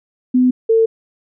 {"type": "tone pair in turn", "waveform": "sine", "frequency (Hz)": [252.2, 449.4], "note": ["B3", "A4"], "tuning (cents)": [36, 37], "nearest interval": "minor seventh", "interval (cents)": 1001, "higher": "second", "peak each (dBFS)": -9, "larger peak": "neither", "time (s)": [[0.34, 0.51], [0.69, 0.86]], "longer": "neither", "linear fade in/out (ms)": 10, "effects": []}